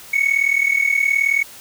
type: tone with amplitude modulation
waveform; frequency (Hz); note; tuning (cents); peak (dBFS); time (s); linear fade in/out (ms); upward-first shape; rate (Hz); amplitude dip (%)
triangle; 2217; C#7; 0; -8; 0.13-1.43; 10; sine; 38.9; 85
effects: tanh soft clip ceiling -8 dBFS + white hiss -40 dBFS RMS until 1.6 s